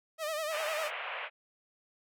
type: tone with vibrato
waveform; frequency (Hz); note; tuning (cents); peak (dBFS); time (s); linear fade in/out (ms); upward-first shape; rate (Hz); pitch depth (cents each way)
sawtooth; 622.3; D#5; 0; -29; 0.18-0.91; 50; sine; 10; 78
type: band-pass noise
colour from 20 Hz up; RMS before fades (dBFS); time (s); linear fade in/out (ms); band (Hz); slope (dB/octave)
white; -39; 0.5-1.3; 50; 510 to 2900; 48
effects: none